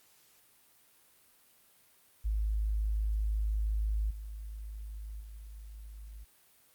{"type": "tone with level steps", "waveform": "sine", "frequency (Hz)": 52.9, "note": "G#1", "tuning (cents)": 33, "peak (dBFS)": [-28, -39, -43], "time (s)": [2.24, 6.25], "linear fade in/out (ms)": 20, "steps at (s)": [4.1, 5.2], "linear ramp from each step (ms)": 10, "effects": ["white hiss -64 dBFS RMS until 6.74 s", "Opus 48 kbps"]}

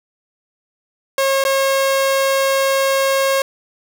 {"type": "tone with dropouts", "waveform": "sawtooth", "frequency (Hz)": 542, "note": "C#5", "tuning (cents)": -39, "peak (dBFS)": -10, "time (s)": [1.18, 3.42], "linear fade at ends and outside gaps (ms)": 2, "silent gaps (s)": [1.44, 1.45], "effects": []}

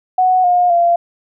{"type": "tone with pitch steps", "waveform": "sine", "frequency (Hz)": [740, 714, 688.9], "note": ["F#5", "F5", "F5"], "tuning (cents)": [0, 38, -24], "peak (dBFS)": -9, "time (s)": [0.18, 0.96], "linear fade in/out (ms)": 5, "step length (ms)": 260, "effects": []}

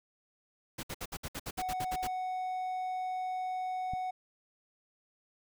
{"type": "noise bursts", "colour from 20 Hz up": "pink", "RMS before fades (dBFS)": -39, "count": 12, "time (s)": [0.78, 2.075], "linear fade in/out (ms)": 10, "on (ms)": 52, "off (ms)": 61}
{"type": "tone", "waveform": "triangle", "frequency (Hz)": 741, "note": "F#5", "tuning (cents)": 2, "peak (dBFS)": -31, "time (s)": [1.58, 4.11], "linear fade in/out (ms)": 10}
{"type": "click", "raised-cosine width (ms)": 5, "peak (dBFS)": -29, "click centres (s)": 3.936}
{"effects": []}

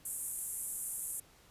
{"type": "band-pass noise", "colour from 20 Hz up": "white", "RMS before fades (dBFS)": -40, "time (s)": [0.05, 1.2], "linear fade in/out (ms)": 5, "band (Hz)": [7900, 12000], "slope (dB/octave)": 48, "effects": ["pink hiss -62 dBFS RMS until 1.5 s", "resampled to 32000 Hz"]}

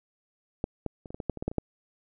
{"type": "clicks", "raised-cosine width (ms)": 2, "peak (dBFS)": [-14, -17, -29, -27, -25, -20, -13, -25, -19, -14, -25, -13], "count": 12, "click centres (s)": [0.641, 0.863, 1.058, 1.105, 1.145, 1.202, 1.297, 1.373, 1.425, 1.48, 1.515, 1.583], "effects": []}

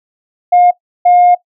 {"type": "tone bursts at uneven times", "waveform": "sine", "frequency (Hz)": 712, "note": "F5", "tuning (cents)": 33, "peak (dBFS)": -3, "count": 2, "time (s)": [[0.52, 0.71], [1.05, 1.35]], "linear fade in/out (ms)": 10, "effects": ["noise-tail reverb RT60 0.1 s tail -18 dB re dry", "tanh soft clip ceiling -1 dBFS"]}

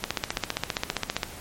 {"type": "click train", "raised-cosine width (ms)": 0.2, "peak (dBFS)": -7, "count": 19, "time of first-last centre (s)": [0.04, 1.232], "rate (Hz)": 15.1, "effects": ["pink hiss -42 dBFS RMS until 1.4 s", "MP3 64 kbps"]}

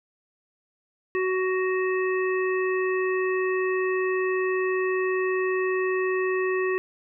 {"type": "harmonic tone", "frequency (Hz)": 372.9, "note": "F#4", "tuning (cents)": 14, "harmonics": [1, 3, 5, 7], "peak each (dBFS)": [-23, -33, -31, -36], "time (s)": [1.15, 6.78], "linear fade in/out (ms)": 0, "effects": []}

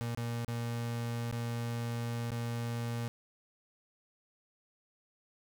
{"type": "tone with dropouts", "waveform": "35% pulse", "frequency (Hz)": 117.8, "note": "A#2", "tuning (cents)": 19, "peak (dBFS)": -32, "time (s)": [0.01, 3.08], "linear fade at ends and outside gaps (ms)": 0, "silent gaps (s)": [[0.148, 0.174], [0.447, 0.48], [1.312, 1.326], [2.305, 2.318]], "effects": []}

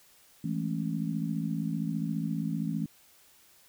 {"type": "chord", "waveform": "sine", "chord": "A major seventh", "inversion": "second", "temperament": "just", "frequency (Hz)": [165, 206.2, 220, 275], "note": ["E3", "G#3", "A3", "C#4"], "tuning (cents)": [2, -12, 0, -14], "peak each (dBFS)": [-32, -38, -34, -36], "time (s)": [0.44, 2.86], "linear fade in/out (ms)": 5, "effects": ["white hiss -60 dBFS RMS until 3.68 s"]}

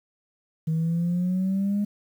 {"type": "exponential sweep", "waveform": "sine", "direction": "up", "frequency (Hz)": [158, 207.2], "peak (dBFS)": -20, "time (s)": [0.67, 1.85], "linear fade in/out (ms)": 10, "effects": ["tanh soft clip ceiling -19 dBFS", "9-bit"]}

